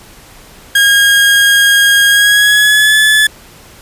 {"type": "tone with pitch glide", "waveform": "30% pulse", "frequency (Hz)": [1629, 1724.9], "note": ["G#6", "A6"], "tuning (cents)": [-34, -35], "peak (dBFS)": -3, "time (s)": [0.75, 3.27], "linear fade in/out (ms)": 5, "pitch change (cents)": 99, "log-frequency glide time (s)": [2.08, 2.95], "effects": ["pink hiss -38 dBFS RMS until 3.81 s", "resampled to 32000 Hz"]}